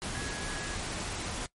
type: tone in noise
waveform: sine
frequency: 1670 Hz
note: G#6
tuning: 9 cents sharp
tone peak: -41 dBFS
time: 0.15-0.75 s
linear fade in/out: 0 ms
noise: pink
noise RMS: -36 dBFS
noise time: 0.02-1.46 s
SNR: -8 dB
effects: noise-tail reverb RT60 0.1 s tail -19 dB re dry + MP3 48 kbps